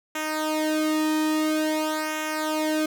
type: tone with flanger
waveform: sawtooth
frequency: 310 Hz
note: D#4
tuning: 6 cents flat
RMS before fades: -25 dBFS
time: 0.15-2.86 s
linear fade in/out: 5 ms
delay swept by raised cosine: 0.22 to 1.42 ms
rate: 0.49 Hz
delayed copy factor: -0.8
effects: none